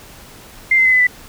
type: tone with pitch steps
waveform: sine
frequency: 2093 / 2065 / 2038 / 2011 / 1984.7 Hz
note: C7 / C7 / C7 / B6 / B6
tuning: 0 / -23 / -46 / +31 / +8 cents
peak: -9 dBFS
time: 0.71-1.07 s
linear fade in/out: 5 ms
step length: 72 ms
effects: pink hiss -40 dBFS RMS until 1.28 s